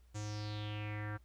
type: tone with low-pass filter sweep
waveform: square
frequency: 105.4 Hz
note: G#2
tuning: 26 cents sharp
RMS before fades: -41 dBFS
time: 0.14-1.18 s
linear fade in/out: 20 ms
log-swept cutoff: 7300 to 1500 Hz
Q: 4.8
effects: added 60 Hz sine -60 dBFS peak until 1.24 s + pink hiss -75 dBFS RMS until 1.24 s